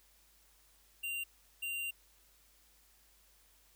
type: tone bursts at uneven times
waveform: square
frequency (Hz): 2776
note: F7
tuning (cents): -11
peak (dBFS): -37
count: 2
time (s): 1.03-1.24 / 1.62-1.91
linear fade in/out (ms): 10
effects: added 50 Hz sine -70 dBFS peak until 3.75 s + white hiss -67 dBFS RMS until 3.75 s